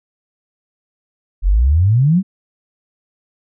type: exponential sweep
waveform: sine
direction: up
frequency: 41.33 to 200.9 Hz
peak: -9 dBFS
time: 1.42-2.23 s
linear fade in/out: 50 ms
effects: none

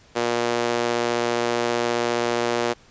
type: tone with high-pass filter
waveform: sawtooth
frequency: 119 Hz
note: A#2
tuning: 36 cents sharp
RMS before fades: -23 dBFS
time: 0.15-2.74 s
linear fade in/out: 20 ms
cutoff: 420 Hz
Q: 1.4
effects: pink hiss -53 dBFS RMS until 2.9 s + resampled to 16000 Hz

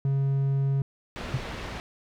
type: tone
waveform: triangle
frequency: 137.2 Hz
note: C#3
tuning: 17 cents flat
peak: -20 dBFS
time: 0.05-0.82 s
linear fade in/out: 2 ms
type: low-pass noise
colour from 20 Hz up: pink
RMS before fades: -36 dBFS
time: 1.16-1.8 s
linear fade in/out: 0 ms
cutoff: 3400 Hz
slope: 12 dB/octave
type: tone with exponential decay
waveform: sine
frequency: 129.1 Hz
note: C3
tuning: 23 cents flat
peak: -19 dBFS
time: 1.34-1.45 s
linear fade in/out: 2 ms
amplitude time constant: 22 ms
effects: none

